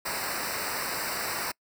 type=noise with comb filter; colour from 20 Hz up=pink; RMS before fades=-32 dBFS; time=0.05-1.52 s; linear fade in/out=10 ms; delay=0.3 ms; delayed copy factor=-0.95; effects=noise-tail reverb RT60 0.1 s tail -26 dB re dry